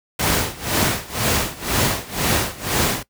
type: noise with tremolo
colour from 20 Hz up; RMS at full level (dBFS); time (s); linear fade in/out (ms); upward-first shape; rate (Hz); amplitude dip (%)
pink; -17; 0.19-3.03; 5; sine; 2; 90
effects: noise-tail reverb RT60 0.1 s tail -19 dB re dry + high-pass 60 Hz 12 dB/octave

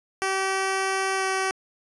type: tone with pitch glide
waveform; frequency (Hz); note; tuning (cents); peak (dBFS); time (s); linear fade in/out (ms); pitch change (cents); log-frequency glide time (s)
10% pulse; 384.3 to 381.6; G4 to G4; -34 to -47; -15; 0.22-1.51; 0; -13; 1.16-1.24
effects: resampled to 24000 Hz

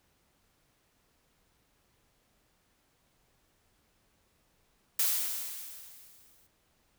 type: noise with exponential decay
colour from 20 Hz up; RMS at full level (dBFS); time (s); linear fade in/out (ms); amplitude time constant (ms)
blue; -26; 4.99-6.47; 5; 320
effects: pink hiss -71 dBFS RMS until 6.98 s

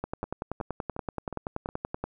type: two click trains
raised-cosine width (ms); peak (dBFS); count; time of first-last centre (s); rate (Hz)
1; -17 / -22; 22 / 5; 0.04-2.04 / 0.24-1.689; 10.5 / 2.76
effects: none

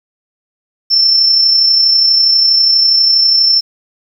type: tone with amplitude modulation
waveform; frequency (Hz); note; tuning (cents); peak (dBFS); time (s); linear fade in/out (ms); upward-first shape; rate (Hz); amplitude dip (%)
sine; 5360; E8; +28; -5; 0.9-3.61; 20; sine; 32.3; 35
effects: 7-bit

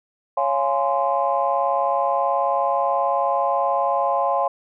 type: chord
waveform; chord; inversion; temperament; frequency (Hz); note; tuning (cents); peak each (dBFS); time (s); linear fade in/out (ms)
sine; Db major seventh; none; just; 554.4 / 693 / 831.5 / 1039.4; Db5 / F5 / Ab5 / C6; 0 / -14 / +2 / -12; -23; 0.37-4.48; 5
effects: tanh soft clip ceiling -7 dBFS

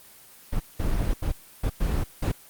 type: noise bursts at uneven times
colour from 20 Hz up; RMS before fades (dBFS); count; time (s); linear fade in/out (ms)
brown; -24; 6; 0.52-0.6 / 0.79-1.14 / 1.22-1.32 / 1.63-1.7 / 1.8-2.04 / 2.22-2.32; 10
effects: white hiss -50 dBFS RMS until 2.49 s + Opus 24 kbps

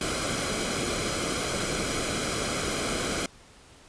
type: noise with comb filter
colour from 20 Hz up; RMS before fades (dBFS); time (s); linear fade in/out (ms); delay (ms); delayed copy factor
pink; -29; 0.01-3.26; 2; 1.1; -0.6
effects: pink hiss -53 dBFS RMS until 3.88 s + resampled to 22050 Hz

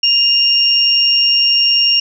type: tone pair together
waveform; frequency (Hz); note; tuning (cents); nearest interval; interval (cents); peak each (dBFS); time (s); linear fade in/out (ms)
sine; 2812 / 5531; F7 / F8; +11 / -18; octave; 1171; -12; 0.03-2; 5
effects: none

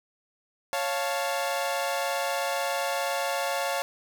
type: chord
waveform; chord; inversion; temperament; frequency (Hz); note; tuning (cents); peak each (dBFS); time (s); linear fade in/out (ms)
sawtooth; Db augmented; none; equal; 554.4 / 698.5 / 880; Db5 / F5 / A5; 0 / 0 / 0; -26 / -27 / -29; 0.73-3.82; 0
effects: none

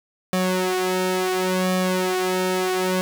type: tone with flanger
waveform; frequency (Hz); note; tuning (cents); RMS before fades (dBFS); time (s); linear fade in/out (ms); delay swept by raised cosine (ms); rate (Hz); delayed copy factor
sawtooth; 184.7; F#3; -3; -22; 0.33-3.01; 0; 1.7 to 3.2; 0.71; +0.95
effects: none

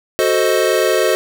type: chord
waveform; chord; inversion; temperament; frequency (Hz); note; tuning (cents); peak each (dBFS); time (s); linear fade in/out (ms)
square; F# diminished seventh; none; equal with one note detuned; 370 / 440 / 523.3 / 625.1; F#4 / A4 / C5 / Eb5; 0 / 0 / 0 / +8; -19; 0.19-1.15; 0
effects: none

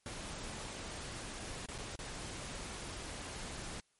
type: noise with dropouts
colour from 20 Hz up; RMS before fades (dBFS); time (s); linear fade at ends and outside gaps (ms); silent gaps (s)
pink; -44; 0.06-3.8; 1; 1.66-1.686 / 1.78-1.785 / 1.956-1.99
effects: white hiss -75 dBFS RMS until 3.99 s + MP3 48 kbps

